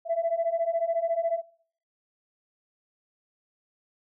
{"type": "beating tone pair", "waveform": "sine", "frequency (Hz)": [659.3, 673.3], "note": ["E5", "E5"], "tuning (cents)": [0, 36], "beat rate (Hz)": 14, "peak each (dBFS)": [-26, -26], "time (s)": [0.05, 1.42], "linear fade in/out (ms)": 50, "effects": ["noise-tail reverb RT60 0.5 s tail -22 dB re dry", "tanh soft clip ceiling -18 dBFS"]}